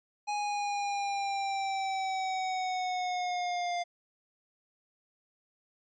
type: linear sweep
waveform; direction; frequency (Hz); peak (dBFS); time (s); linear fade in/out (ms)
square; down; 832 to 698.5; -31; 0.27-3.84; 20
effects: resampled to 16000 Hz